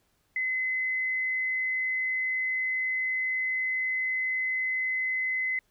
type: tone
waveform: sine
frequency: 2038 Hz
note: C7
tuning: 46 cents flat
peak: -26 dBFS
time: 0.36-5.59 s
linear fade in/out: 2 ms
effects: pink hiss -71 dBFS RMS until 5.7 s